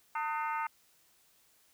harmonic tone with a mistuned harmonic, 301.1 Hz, D4, 43 cents sharp, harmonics 3 / 4 / 5 / 6 / 7 / 8 / 9, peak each -34 / -37 / -42 / -50 / -43 / -52 / -51 dBFS, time 0.15-0.67 s, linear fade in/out 5 ms, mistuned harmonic 4, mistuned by +68 cents, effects white hiss -67 dBFS RMS until 1.73 s

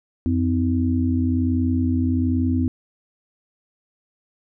sine tone cluster, 88.1 / 254.9 / 316.1 Hz, F2 / C4 / D#4, +16 / -45 / +27 cents, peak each -21 / -20 / -28 dBFS, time 0.26-2.68 s, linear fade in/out 0 ms, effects none

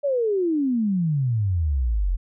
sine exponential sweep, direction down, 587.3 to 41.2 Hz, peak -19 dBFS, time 0.03-2.17 s, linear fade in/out 20 ms, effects none

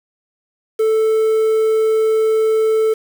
triangle tone with quantisation, 440 Hz, A4, in tune, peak -10 dBFS, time 0.79-2.94 s, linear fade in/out 10 ms, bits 6, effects none

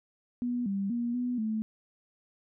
sine tone with pitch steps, 243.8 / 197.1 / 237.8 / 246.5 / 218.4 Hz, B3 / G3 / A#3 / B3 / A3, -22 / +10 / +35 / -3 / -13 cents, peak -28 dBFS, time 0.42-1.62 s, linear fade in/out 0 ms, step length 240 ms, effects none

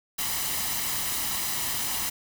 white noise with comb filter, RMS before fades -29 dBFS, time 0.18-2.1 s, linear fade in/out 10 ms, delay 1 ms, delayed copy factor +0.5, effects none

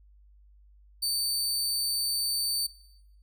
sawtooth tone, 4568 Hz, D8, 49 cents flat, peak -24 dBFS, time 1.02-2.67 s, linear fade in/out 10 ms, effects noise-tail reverb RT60 0.9 s tail -18 dB re dry + added 50 Hz sine -54 dBFS peak until 3.22 s

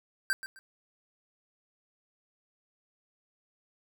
square tone with echo, 1568 Hz, G6, in tune, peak -26 dBFS, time 0.3-0.33 s, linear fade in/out 0 ms, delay 130 ms, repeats 2, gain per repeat -12 dB, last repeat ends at 0.59 s, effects none

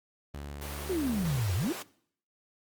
sawtooth tone with pitch glide, 71.7 to 72.74 Hz, D2 to D2, -41 to -16 cents, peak -34 dBFS, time 0.34-1.4 s, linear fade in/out 5 ms, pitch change +25 cents, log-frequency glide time 0.64-0.88 s
pink high-pass noise, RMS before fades -41 dBFS, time 0.61-1.83 s, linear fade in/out 10 ms, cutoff 340 Hz, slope 48 dB/octave
sine exponential two-way sweep, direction down then up, 394.4 to 85 to 394.4 Hz, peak -27 dBFS, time 0.89-1.73 s, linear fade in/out 10 ms, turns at 1.55 s
effects noise-tail reverb RT60 0.6 s tail -20 dB re dry + Opus 24 kbps

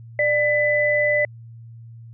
sine tone pair together, 594.6 / 2000 Hz, D5 / B6, +21 / +21 cents, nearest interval octave + major sixth, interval 2100 cents, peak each -19 dBFS, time 0.19-1.25 s, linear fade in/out 2 ms, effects added 115 Hz sine -38 dBFS peak until 2.13 s

